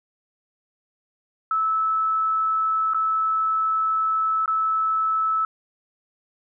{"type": "tone with dropouts", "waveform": "sine", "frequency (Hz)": 1306, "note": "E6", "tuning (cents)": -17, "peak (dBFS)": -19, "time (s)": [1.51, 5.45], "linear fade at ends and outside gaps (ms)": 2, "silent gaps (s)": [[2.936, 2.945], [4.459, 4.478]], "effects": []}